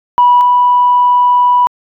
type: tone pair in turn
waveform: sine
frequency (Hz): 978 / 983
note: B5 / B5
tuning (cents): -17 / -8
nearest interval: unison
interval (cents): 9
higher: second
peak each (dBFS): -3 / -5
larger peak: first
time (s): 0.18-0.41 / 0.41-1.67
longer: second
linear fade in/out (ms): 0
effects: tanh soft clip ceiling 0 dBFS